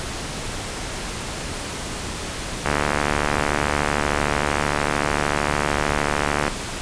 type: click train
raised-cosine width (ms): 0.5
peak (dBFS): -4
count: 281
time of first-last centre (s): 2.66-6.48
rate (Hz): 73.3
effects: pink hiss -29 dBFS RMS until 6.81 s + resampled to 22050 Hz